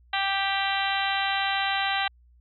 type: harmonic tone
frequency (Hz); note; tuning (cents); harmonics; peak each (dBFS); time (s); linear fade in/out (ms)
392.1; G4; 0; 2 / 3 / 4 / 5 / 6 / 7 / 8 / 9 / 10; -28 / -34 / -31 / -32 / -36 / -34 / -33 / -39 / -34; 0.13-2.08; 5
effects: added 60 Hz sine -54 dBFS peak until 2.4 s